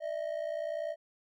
triangle ring-modulated tone, 625 Hz, D#5, 8 cents sharp, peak -28 dBFS, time 0-0.96 s, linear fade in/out 50 ms, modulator 30.1 Hz, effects none

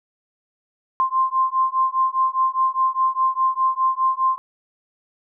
sine beating tone pair, 1046.5 / 1051.4 Hz, C6 / C6, 0 / +8 cents, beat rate 4.9 Hz, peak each -20 dBFS, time 1-4.38 s, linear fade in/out 0 ms, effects none

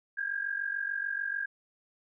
sine tone pair together, 1597 / 1643.8 Hz, G6 / G#6, +32 / -18 cents, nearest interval minor second, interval 50 cents, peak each -33 / -34 dBFS, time 0.17-1.46 s, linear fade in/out 10 ms, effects none

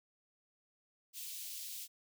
white high-pass noise, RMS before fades -45 dBFS, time 1.13-1.88 s, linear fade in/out 50 ms, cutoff 2800 Hz, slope 24 dB/octave, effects none

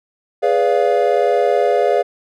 triangle chord, G# diminished seventh, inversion none, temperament equal with one note detuned, 415.3 / 493.9 / 575.2 / 698.5 Hz, G#4 / B4 / D5 / F5, 0 / 0 / -36 / 0 cents, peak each -16 dBFS, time 0.42-2.03 s, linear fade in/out 20 ms, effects none

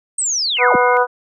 sine linear sweep, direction down, 8500 to 104.5 Hz, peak -16 dBFS, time 0.18-0.76 s, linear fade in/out 5 ms
sine tone, 2136 Hz, C7, 35 cents sharp, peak -24 dBFS, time 0.57-0.97 s, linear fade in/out 0 ms
harmonic tone, 246.9 Hz, B3, in tune, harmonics 2 / 3 / 4 / 5 / 6, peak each -15 / -19 / -16 / -20 / -19 dBFS, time 0.58-1.07 s, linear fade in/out 50 ms
effects none

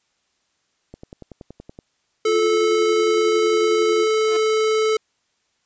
click train, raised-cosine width 2 ms, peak -24 dBFS, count 10, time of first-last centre 0.94-1.789 s, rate 10.6 Hz
sine tone with tremolo, 349.2 Hz, F4, in tune, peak -19 dBFS, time 2.25-4.08 s, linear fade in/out 50 ms, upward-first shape triangle, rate 11 Hz, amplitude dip 50%
square tone, 436 Hz, A4, 16 cents flat, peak -17 dBFS, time 2.25-4.97 s, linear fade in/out 5 ms
sawtooth tone with exponential growth, 349.2 Hz, F4, in tune, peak -23 dBFS, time 4.17-4.37 s, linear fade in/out 5 ms, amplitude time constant 43 ms
effects white hiss -68 dBFS RMS until 5.65 s + resampled to 16000 Hz

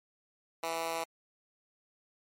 10% pulse tone with high-pass filter, 164.81 Hz, E3, in tune, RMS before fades -35 dBFS, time 0.63-1.04 s, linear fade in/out 5 ms, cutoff 630 Hz, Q 1, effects MP3 64 kbps

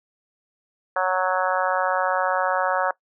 harmonic tone, 185 Hz, F#3, in tune, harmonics 3 / 4 / 5 / 6 / 7 / 8 / 9, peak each -25 / -26 / -27 / -28 / -28 / -29 / -30 dBFS, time 0.96-2.91 s, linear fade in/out 2 ms, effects noise-tail reverb RT60 0.1 s tail -20 dB re dry

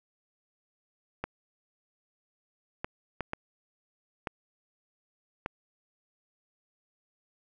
clicks, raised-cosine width 0.5 ms, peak -17 dBFS, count 6, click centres 1.24 / 2.845 / 3.207 / 3.334 / 4.272 / 5.461 s, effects none

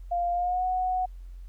sine tone with pitch glide, 698.5 to 737.9 Hz, F5 to F#5, 0 to -5 cents, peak -24 dBFS, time 0.11-1.06 s, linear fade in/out 10 ms, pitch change +95 cents, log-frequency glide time 0.32-0.65 s, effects added 44 Hz sine -39 dBFS peak until 1.48 s + pink hiss -68 dBFS RMS until 1.48 s

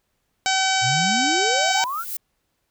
harmonic tone, 763 Hz, G5, 47 cents flat, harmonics 1 / 2 / 3 / 4 / 5 / 6 / 7 / 8 / 9 / 10, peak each -22 / -25 / -27 / -28 / -29 / -30 / -30 / -31 / -32 / -32 dBFS, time 0.46-1.84 s, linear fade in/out 0 ms
sine exponential sweep, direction up, 110.7 to 1480 Hz, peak -24 dBFS, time 0.81-2.05 s, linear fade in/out 50 ms
violet noise with exponential growth, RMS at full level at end -27 dBFS, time 1.43-2.17 s, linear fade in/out 5 ms, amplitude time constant 160 ms
effects pink hiss -72 dBFS RMS until 2.7 s

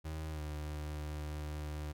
35% pulse tone with pitch glide, 78.4 to 75.38 Hz, D#2 to D2, +14 to +46 cents, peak -37 dBFS, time 0.04-1.93 s, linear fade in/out 20 ms, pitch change -68 cents, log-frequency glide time 0.3-0.42 s, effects none

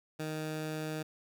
15% pulse tone, 155.56 Hz, D#3, in tune, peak -29 dBFS, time 0.19-1.03 s, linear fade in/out 10 ms, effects none

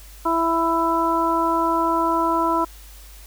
harmonic tone, 331.3 Hz, E4, 9 cents sharp, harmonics 1 / 2 / 3 / 4, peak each -23 / -26 / -20 / -25 dBFS, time 0.25-2.65 s, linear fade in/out 10 ms, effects added 50 Hz sine -41 dBFS peak until 3.26 s + white hiss -47 dBFS RMS until 3.26 s

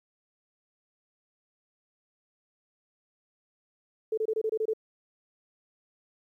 sine tone bursts, 438.6 Hz, A4, 6 cents flat, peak -25 dBFS, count 8, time 4.12-4.735 s, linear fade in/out 5 ms, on 55 ms, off 25 ms, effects 11-bit

